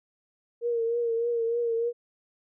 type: tone with vibrato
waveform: sine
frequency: 466.2 Hz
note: A#4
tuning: in tune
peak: -24 dBFS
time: 0.61-1.93 s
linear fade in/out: 50 ms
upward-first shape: triangle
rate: 3.3 Hz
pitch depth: 48 cents each way
effects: none